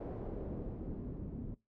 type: noise with low-pass filter sweep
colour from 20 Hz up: pink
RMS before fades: -42 dBFS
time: 0-1.55 s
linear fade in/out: 10 ms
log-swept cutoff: 530 to 240 Hz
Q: 1.4
effects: noise-tail reverb RT60 0.2 s tail -20 dB re dry